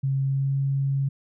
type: tone with pitch glide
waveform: sine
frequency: 135.7 to 137.36 Hz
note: C#3 to C#3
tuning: -36 to -15 cents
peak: -21 dBFS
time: 0.03-1.09 s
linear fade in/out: 10 ms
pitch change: +21 cents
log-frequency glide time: 0.23-0.56 s
effects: none